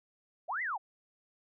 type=linear two-way sweep; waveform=sine; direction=up then down; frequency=560 to 2093 to 685 Hz; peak=-32 dBFS; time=0.48-0.78 s; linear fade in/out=20 ms; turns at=0.62 s; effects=none

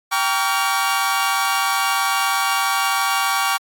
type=chord; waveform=sawtooth; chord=G half-diminished seventh; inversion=none; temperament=equal with one note detuned; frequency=784 / 932.3 / 1136 / 1396.9 Hz; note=G5 / Bb5 / Db6 / F6; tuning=0 / 0 / +42 / 0 cents; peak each=-19 / -22 / -17 / -21 dBFS; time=0.11-3.58 s; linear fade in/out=20 ms; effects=AAC 64 kbps

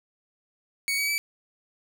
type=tone with pitch steps; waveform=sawtooth; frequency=2234 / 2269 / 2305 Hz; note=C#7 / C#7 / D7; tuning=+13 / +40 / -33 cents; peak=-21 dBFS; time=0.88-1.18 s; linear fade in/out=0 ms; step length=100 ms; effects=none

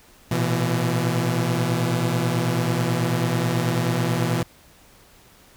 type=tone cluster; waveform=sawtooth; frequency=113.8 / 123 / 167.7 Hz; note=A#2 / B2 / E3; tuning=-41 / -7 / +30 cents; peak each=-25 / -19 / -20 dBFS; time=0.31-4.43 s; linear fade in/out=5 ms; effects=pink hiss -52 dBFS RMS until 5.56 s

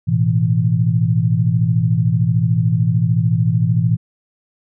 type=chord; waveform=sine; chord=A suspended second; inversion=none; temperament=equal; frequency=110 / 123.47 / 164.81 Hz; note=A2 / B2 / E3; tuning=0 / 0 / 0 cents; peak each=-17 dBFS; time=0.07-3.97 s; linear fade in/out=20 ms; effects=none

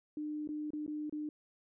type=tone with dropouts; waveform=sine; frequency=301.4 Hz; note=D4; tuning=45 cents sharp; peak=-36 dBFS; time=0.17-1.29 s; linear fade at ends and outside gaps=2 ms; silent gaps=0.475-0.489 / 0.705-0.733 / 0.864-0.878 / 1.096-1.125 s; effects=none

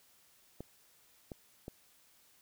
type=clicks; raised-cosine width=2 ms; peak=-29 dBFS; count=3; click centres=0.606 / 1.318 / 1.681 s; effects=white hiss -66 dBFS RMS until 2.41 s

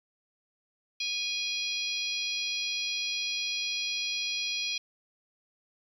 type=harmonic tone with a mistuned harmonic; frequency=824 Hz; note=G#5; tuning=14 cents flat; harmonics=3 / 4 / 5 / 6 / 7; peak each=-34 / -35 / -36 / -39 / -40 dBFS; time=1-4.78 s; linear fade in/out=5 ms; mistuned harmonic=7; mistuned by=-18 cents; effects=10-bit

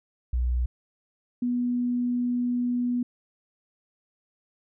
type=tone pair in turn; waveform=sine; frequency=61.3 / 244.5 Hz; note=B1 / B3; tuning=-12 / -17 cents; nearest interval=2 octaves; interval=2395 cents; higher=second; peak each=-22 / -23 dBFS; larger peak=first; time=0.33-0.66 / 1.42-3.03 s; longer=second; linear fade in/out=5 ms; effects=none

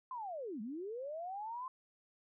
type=linear two-way sweep; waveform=sine; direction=down then up; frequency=1051 to 199 to 1051 Hz; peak=-40 dBFS; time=0.11-1.68 s; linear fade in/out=2 ms; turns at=0.61 s; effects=none

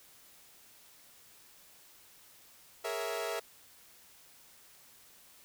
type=chord; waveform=sawtooth; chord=A# half-diminished seventh; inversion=third; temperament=equal with one note detuned; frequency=415.3 / 466.2 / 556.6 / 659.3 Hz; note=G#4 / A#4 / C#5 / E5; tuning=0 / 0 / +7 / 0 cents; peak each=-37 / -35 / -40 / -34 dBFS; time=2.84-3.4 s; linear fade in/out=10 ms; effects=white hiss -59 dBFS RMS until 5.44 s

